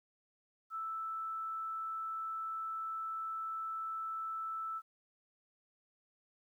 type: tone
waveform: sine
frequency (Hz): 1318.5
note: E6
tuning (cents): 0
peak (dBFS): -37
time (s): 0.7-4.82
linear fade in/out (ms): 50
effects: 12-bit